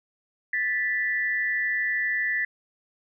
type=tone pair together; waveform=sine; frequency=1760 / 1972.5 Hz; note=A6 / B6; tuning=0 / -3 cents; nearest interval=major second; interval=197 cents; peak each=-26 dBFS; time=0.53-2.45 s; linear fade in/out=5 ms; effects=none